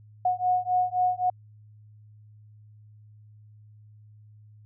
sine beating tone pair, 727 / 730.8 Hz, F#5 / F#5, -31 / -22 cents, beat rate 3.8 Hz, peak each -25 dBFS, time 0.25-1.3 s, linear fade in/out 5 ms, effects added 106 Hz sine -49 dBFS peak until 4.65 s

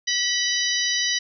harmonic tone with a mistuned harmonic, 973 Hz, B5, 26 cents flat, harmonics 2 / 3 / 4 / 5 / 6, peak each -27 / -27 / -27 / -27 / -27 dBFS, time 0.07-1.19 s, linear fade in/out 10 ms, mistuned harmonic 3, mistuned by +55 cents, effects none

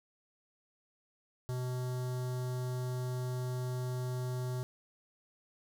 square tone with notch filter, 126 Hz, B2, 35 cents sharp, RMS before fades -36 dBFS, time 1.49-4.63 s, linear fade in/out 0 ms, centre 2400 Hz, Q 0.83, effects none

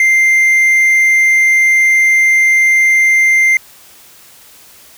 triangle tone, 2093 Hz, C7, in tune, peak -5 dBFS, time 0-3.57 s, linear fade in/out 2 ms, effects white hiss -41 dBFS RMS until 4.97 s

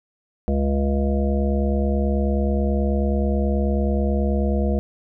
harmonic tone, 69.3 Hz, C#2, in tune, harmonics 1 / 3 / 5 / 7 / 9 / 10, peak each -20 / -23 / -30 / -28 / -30 / -34 dBFS, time 0.48-4.79 s, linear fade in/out 0 ms, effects none

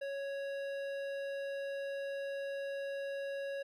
triangle tone with hard clipping, 554.4 Hz, C#5, in tune, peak -39 dBFS, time 0.01-3.63 s, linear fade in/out 10 ms, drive 16 dB, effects none

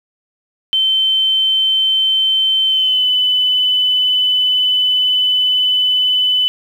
sine tone with pitch glide, 3090 to 3006 Hz, G7 to F#7, -26 to +27 cents, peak -11 dBFS, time 0.73-6.48 s, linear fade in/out 0 ms, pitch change -47 cents, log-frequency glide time 2.66-3.08 s, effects 7-bit

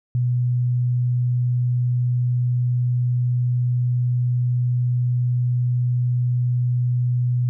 sine tone, 123.2 Hz, B2, 4 cents flat, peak -17 dBFS, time 0.15-7.49 s, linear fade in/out 0 ms, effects none

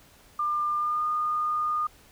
sine tone with pitch glide, 1198 to 1221.8 Hz, D6 to D#6, +34 to -32 cents, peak -24 dBFS, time 0.39-1.87 s, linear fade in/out 5 ms, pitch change +34 cents, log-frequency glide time 0.76-1.04 s, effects pink hiss -56 dBFS RMS until 2.11 s

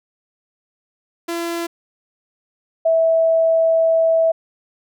sawtooth / sine tone pair in turn, 338.8 / 653.4 Hz, E4 / E5, +48 / -15 cents, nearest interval major seventh, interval 1137 cents, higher second, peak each -18 / -12 dBFS, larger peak second, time 1.28-1.67 / 2.85-4.32 s, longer second, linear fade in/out 10 ms, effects none

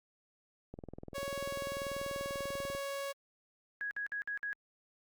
click train, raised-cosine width 2 ms, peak -31 dBFS, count 42, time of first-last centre 0.74-2.75 s, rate 20.4 Hz
sawtooth tone, 556 Hz, C#5, 5 cents sharp, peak -33 dBFS, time 1.14-3.13 s, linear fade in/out 20 ms
sine tone bursts, 1661.2 Hz, G#6, in tune, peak -35 dBFS, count 5, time 3.81-4.53 s, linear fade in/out 0 ms, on 100 ms, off 55 ms
effects Opus 48 kbps

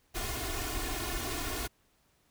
pink noise with comb filter, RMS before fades -35 dBFS, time 0.14-1.68 s, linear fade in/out 20 ms, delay 2.8 ms, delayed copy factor +0.95, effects pink hiss -70 dBFS RMS until 2.3 s

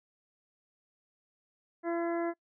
harmonic tone, 338.9 Hz, E4, 48 cents sharp, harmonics 1 / 2 / 3 / 4 / 5 / 6, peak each -31 / -35 / -43 / -45 / -45 / -48 dBFS, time 1.83-2.34 s, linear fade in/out 50 ms, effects noise-tail reverb RT60 0.1 s tail -25 dB re dry

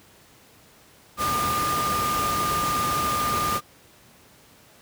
sine tone in noise, 1207 Hz, D6, 47 cents sharp, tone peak -23 dBFS, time 1.17-3.61 s, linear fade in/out 50 ms, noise pink, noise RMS -28 dBFS, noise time 1.17-3.61 s, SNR +2 dB, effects pink hiss -53 dBFS RMS until 4.81 s + high-pass 80 Hz 12 dB/octave

